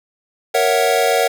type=chord; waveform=square; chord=F# dominant seventh; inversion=first; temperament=equal; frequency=466.2 / 554.4 / 659.3 / 740 Hz; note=A#4 / C#5 / E5 / F#5; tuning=0 / 0 / 0 / 0 cents; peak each=-19 / -20 / -21 / -19 dBFS; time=0.54-1.28 s; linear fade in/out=10 ms; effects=none